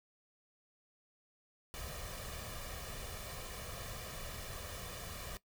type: noise with comb filter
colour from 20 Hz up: pink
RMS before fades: -45 dBFS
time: 1.74-5.37 s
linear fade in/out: 0 ms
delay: 1.7 ms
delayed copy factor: +0.6
effects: noise-tail reverb RT60 0.1 s tail -18 dB re dry